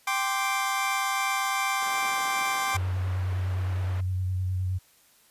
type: chord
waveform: 25% pulse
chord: G suspended fourth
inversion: none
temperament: equal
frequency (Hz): 784 / 1046.5 / 1174.7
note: G5 / C6 / D6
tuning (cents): 0 / 0 / 0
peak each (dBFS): -26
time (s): 0.07-2.77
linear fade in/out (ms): 5
type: band-pass noise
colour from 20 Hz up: white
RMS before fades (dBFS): -44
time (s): 1.81-4.01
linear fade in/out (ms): 10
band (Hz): 170 to 1500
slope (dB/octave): 12
type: tone with vibrato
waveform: sine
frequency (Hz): 92.5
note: F#2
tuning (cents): 0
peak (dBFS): -25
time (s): 2.74-4.79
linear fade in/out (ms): 20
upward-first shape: sine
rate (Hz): 9.7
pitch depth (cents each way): 24
effects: white hiss -60 dBFS RMS until 5.3 s + resampled to 32000 Hz